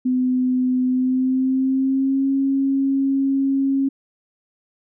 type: tone with pitch glide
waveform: sine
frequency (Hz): 253.9 to 272.1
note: B3 to C#4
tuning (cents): +48 to -32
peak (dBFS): -16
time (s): 0.05-3.89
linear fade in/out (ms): 10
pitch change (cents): +120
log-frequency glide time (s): 0.86-2.3
effects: none